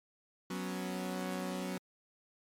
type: chord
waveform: sawtooth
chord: F# suspended fourth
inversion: none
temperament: equal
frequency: 185 / 246.9 / 277.2 Hz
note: F#3 / B3 / C#4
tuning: 0 / 0 / 0 cents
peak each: -34 / -39 / -39 dBFS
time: 0.5-1.78 s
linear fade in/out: 5 ms
effects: MP3 64 kbps

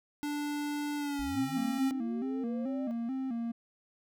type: tone with pitch glide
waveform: square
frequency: 293.1 to 268.8 Hz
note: D4 to C4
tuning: -3 to +47 cents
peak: -33 dBFS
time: 0.23-1.91 s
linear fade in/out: 0 ms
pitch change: -150 cents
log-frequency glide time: 0.97-1.45 s
type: linear sweep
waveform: sine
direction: up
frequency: 43.65 to 622.3 Hz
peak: -40 dBFS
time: 1.19-2.91 s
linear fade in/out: 0 ms
type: tone with vibrato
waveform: triangle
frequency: 247.7 Hz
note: B3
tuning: 5 cents sharp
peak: -30 dBFS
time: 1.35-3.52 s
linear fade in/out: 10 ms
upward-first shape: square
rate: 2.3 Hz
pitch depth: 110 cents each way
effects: none

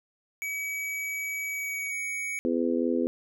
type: tone with pitch glide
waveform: square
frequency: 2275 to 2250 Hz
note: C#7 to C#7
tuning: +44 to +25 cents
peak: -31 dBFS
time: 0.42-2.39 s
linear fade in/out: 0 ms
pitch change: -19 cents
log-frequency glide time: 1.48-1.94 s
type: harmonic tone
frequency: 83.9 Hz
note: E2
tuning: 31 cents sharp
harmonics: 3 / 4 / 5 / 6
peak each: -27 / -29 / -31 / -31 dBFS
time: 2.45-3.07 s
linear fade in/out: 0 ms
effects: none

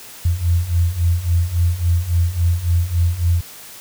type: beating tone pair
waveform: sine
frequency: 83.8 / 87.4 Hz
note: E2 / F2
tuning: +29 / +2 cents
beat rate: 3.6 Hz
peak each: -19 / -16 dBFS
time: 0.25-3.41 s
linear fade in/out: 5 ms
effects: white hiss -38 dBFS RMS until 3.8 s

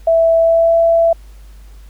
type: tone with pitch glide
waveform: sine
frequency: 659.3 to 667 Hz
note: E5 to E5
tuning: 0 to +20 cents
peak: -8 dBFS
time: 0.07-1.13 s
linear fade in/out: 5 ms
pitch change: +20 cents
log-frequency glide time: 0.38-0.76 s
effects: added 50 Hz sine -35 dBFS peak until 1.89 s + pink hiss -51 dBFS RMS until 1.89 s

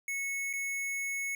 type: tone with dropouts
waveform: square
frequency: 2200 Hz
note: C#7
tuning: 14 cents flat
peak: -33 dBFS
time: 0.08-1.35 s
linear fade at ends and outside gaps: 2 ms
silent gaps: 0.53-0.535 s
effects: none

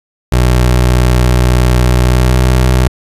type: tone with pitch glide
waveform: 25% pulse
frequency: 61.74 to 63.07 Hz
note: B1 to B1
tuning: 0 to +37 cents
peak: -3 dBFS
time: 0.32-2.88 s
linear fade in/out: 5 ms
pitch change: +37 cents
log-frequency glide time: 2.04-2.41 s
effects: resampled to 32000 Hz

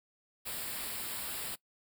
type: band-stop noise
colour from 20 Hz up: white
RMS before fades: -39 dBFS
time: 0.45-1.56 s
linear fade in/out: 20 ms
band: 5200 to 7300 Hz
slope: 96 dB/octave
effects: noise-tail reverb RT60 0.1 s tail -21 dB re dry

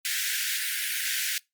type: high-pass noise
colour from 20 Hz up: pink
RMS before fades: -29 dBFS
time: 0.05-1.38 s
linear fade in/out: 0 ms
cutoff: 1500 Hz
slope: 96 dB/octave
effects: noise-tail reverb RT60 0.2 s tail -24 dB re dry + Opus 32 kbps

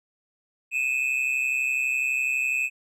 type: tone pair together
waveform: triangle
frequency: 2489 / 2621 Hz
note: D#7 / E7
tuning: 0 / -11 cents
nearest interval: minor second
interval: 89 cents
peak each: -24 dBFS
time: 0.71-2.7 s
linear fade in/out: 50 ms
effects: none

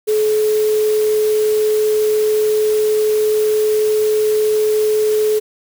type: tone in noise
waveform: sine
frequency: 428.5 Hz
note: A4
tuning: 46 cents flat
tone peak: -12 dBFS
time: 0.07-5.4 s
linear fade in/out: 20 ms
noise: white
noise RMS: -30 dBFS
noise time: 0.07-5.4 s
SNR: +15 dB
effects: none

